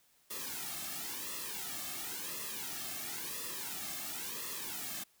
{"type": "noise with flanger", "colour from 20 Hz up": "white", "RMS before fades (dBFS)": -41, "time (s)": [0.3, 5.04], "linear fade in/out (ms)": 10, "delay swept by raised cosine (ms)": [1.3, 2.09], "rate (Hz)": 0.96, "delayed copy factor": -0.95, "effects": ["white hiss -69 dBFS RMS until 5.2 s"]}